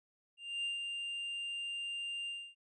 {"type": "tone with ADSR envelope", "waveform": "triangle", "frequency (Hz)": 2794, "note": "F7", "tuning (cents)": 0, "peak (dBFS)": -32, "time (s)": [0.37, 2.55], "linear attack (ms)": 270, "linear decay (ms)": 140, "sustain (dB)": -4, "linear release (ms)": 270, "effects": ["resampled to 24000 Hz"]}